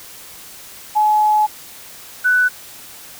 sine tone pair in turn, 850 / 1491.1 Hz, G#5 / F#6, +40 / +13 cents, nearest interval minor seventh, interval 973 cents, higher second, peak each -11 dBFS, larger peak neither, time 0.95-1.47 / 2.24-2.49 s, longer first, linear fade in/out 20 ms, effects white hiss -38 dBFS RMS until 3.19 s

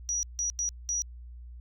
sine tone bursts at uneven times, 5810 Hz, F#8, 32 cents flat, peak -27 dBFS, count 4, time 0.09-0.23 / 0.39-0.5 / 0.59-0.69 / 0.89-1.02 s, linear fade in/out 0 ms, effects added 60 Hz sine -42 dBFS peak until 1.6 s

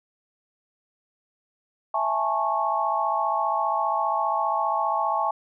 sine chord, A major seventh, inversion second, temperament just, 660 / 825 / 880 / 1100 Hz, E5 / G#5 / A5 / C#6, +2 / -12 / 0 / -14 cents, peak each -29 / -27 / -27 / -26 dBFS, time 1.94-5.31 s, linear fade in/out 5 ms, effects none

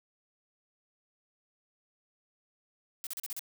blue noise bursts, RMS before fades -38 dBFS, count 6, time 3.04-3.393 s, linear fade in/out 0 ms, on 28 ms, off 37 ms, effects none

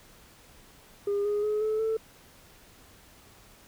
sine tone with pitch steps, 405 / 414.2 / 423.7 / 433.3 / 443.2 Hz, G#4 / G#4 / G#4 / A4 / A4, -43 / -5 / +35 / -27 / +13 cents, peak -23 dBFS, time 1.07-1.97 s, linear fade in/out 5 ms, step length 180 ms, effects tanh soft clip ceiling -23 dBFS + pink hiss -55 dBFS RMS until 3.67 s

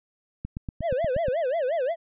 click train, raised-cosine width 5 ms, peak -19 dBFS, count 8, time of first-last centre 0.45-1.283 s, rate 8.4 Hz
triangle tone with vibrato, 583 Hz, D5, 13 cents flat, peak -21 dBFS, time 0.81-1.96 s, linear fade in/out 50 ms, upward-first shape sine, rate 5.6 Hz, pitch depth 280 cents each way
effects resampled to 8000 Hz

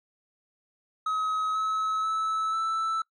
triangle tone with pitch steps, 1274 / 1289.5 / 1305.3 / 1321.2 Hz, D#6 / E6 / E6 / E6, +41 / -39 / -17 / +4 cents, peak -23 dBFS, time 1.06-3.02 s, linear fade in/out 5 ms, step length 490 ms, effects noise-tail reverb RT60 0.1 s tail -22 dB re dry + MP3 48 kbps

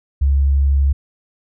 sine tone with vibrato, 69.3 Hz, C#2, in tune, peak -11 dBFS, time 0.21-0.93 s, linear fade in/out 10 ms, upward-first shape sine, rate 12 Hz, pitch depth 8 cents each way, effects none

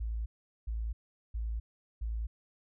sine tone bursts, 55.6 Hz, A1, 19 cents sharp, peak -32 dBFS, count 4, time 0-2.27 s, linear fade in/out 10 ms, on 260 ms, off 410 ms, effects none

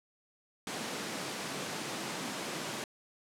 pink high-pass noise, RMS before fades -38 dBFS, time 0.67-2.84 s, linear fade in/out 2 ms, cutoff 160 Hz, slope 24 dB/octave, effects low-pass 9000 Hz 12 dB/octave

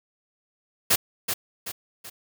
white noise with echo, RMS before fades -19 dBFS, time 0.9-0.96 s, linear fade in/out 10 ms, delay 380 ms, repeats 3, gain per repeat -7 dB, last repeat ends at 2.1 s, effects none

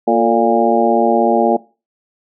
harmonic tone with a mistuned harmonic, 116.54 Hz, A#2, in tune, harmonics 2 / 3 / 4 / 5 / 6 / 7, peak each -17 / -17 / -17 / -17 / -17 / -17 dBFS, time 0.07-1.57 s, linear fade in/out 10 ms, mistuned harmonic 4, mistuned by -65 cents, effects noise-tail reverb RT60 0.3 s tail -19 dB re dry

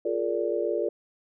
sine chord, Bb dominant seventh, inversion second, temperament just, 349.6 / 419.5 / 466.2 / 582.7 Hz, F4 / Ab4 / Bb4 / D5, +2 / +17 / 0 / -14 cents, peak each -30 dBFS, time 0.05-0.89 s, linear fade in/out 5 ms, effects none

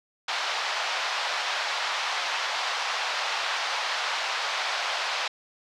pink band-pass noise, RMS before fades -29 dBFS, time 0.28-5.28 s, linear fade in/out 5 ms, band 730 to 5100 Hz, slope 24 dB/octave, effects none

